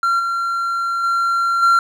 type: tone with level steps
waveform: triangle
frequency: 1372 Hz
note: F6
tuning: 31 cents flat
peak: -12 / -16 / -13 / -8 dBFS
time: 0.03-1.79 s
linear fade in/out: 2 ms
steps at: 0.19 / 1.03 / 1.62 s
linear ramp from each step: 10 ms
effects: none